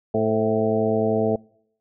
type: harmonic tone with a mistuned harmonic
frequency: 110 Hz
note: A2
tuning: in tune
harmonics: 1 / 2 / 3 / 4 / 5 / 6 / 7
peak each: -29 / -25 / -30 / -22 / -29 / -24 / -32 dBFS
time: 0.14-1.36 s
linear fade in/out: 5 ms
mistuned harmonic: 5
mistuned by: -54 cents
effects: noise-tail reverb RT60 0.7 s tail -26 dB re dry